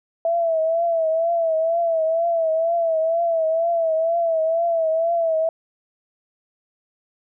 sine tone with vibrato, 659.3 Hz, E5, in tune, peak -17 dBFS, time 0.25-5.49 s, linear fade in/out 2 ms, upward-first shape triangle, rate 2.1 Hz, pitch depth 71 cents each way, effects none

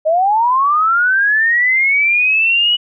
sine linear sweep, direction up, 607 to 2950 Hz, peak -10 dBFS, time 0.05-2.77 s, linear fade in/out 20 ms, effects none

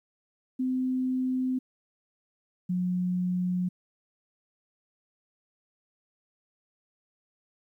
sine tone pair in turn, 256.9 / 180.56 Hz, C4 / F#3, -32 / -42 cents, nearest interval tritone, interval 610 cents, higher first, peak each -25 dBFS, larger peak neither, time 0.59-1.59 / 2.69-3.69 s, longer neither, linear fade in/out 10 ms, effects 11-bit

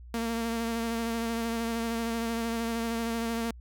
sawtooth tone with vibrato, 229.8 Hz, A#3, 25 cents flat, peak -25 dBFS, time 0.14-3.51 s, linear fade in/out 2 ms, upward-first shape sine, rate 13 Hz, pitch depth 23 cents each way, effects added 60 Hz sine -44 dBFS peak until 3.6 s

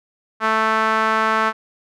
sawtooth tone with band-pass filter, 220 Hz, A3, in tune, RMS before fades -18 dBFS, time 0.4-1.53 s, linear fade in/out 50 ms, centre 1300 Hz, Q 2.5, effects none

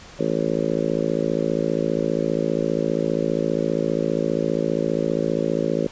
harmonic tone, 55 Hz, A1, in tune, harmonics 3 / 4 / 5 / 6 / 7 / 8 / 9 / 10, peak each -28 / -28 / -28 / -28 / -28 / -28 / -28 / -28 dBFS, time 0.19-5.87 s, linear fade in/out 5 ms, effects pink hiss -43 dBFS RMS until 5.91 s + resampled to 16000 Hz

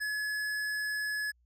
sine tone with tanh clipping, 1701 Hz, G#6, 41 cents sharp, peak -33 dBFS, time 0-1.32 s, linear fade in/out 20 ms, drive 16 dB, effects added 60 Hz sine -65 dBFS peak until 1.45 s

